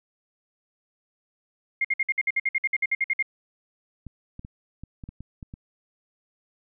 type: tone bursts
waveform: sine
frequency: 2126 Hz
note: C7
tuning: 27 cents sharp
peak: -20 dBFS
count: 16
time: 1.81-3.226 s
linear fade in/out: 5 ms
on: 36 ms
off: 56 ms
type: clicks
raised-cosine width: 5 ms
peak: -26 dBFS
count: 9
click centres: 4.067 / 4.394 / 4.449 / 4.836 / 5.038 / 5.09 / 5.206 / 5.428 / 5.539 s
effects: none